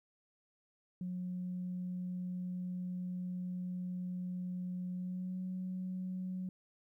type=tone with pitch glide; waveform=sine; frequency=180.9 to 184.7 Hz; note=F#3 to F#3; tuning=-39 to -3 cents; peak=-36 dBFS; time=1.01-6.49 s; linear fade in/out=2 ms; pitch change=+36 cents; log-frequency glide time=4.93-5.39 s; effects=tanh soft clip ceiling -32 dBFS + 13-bit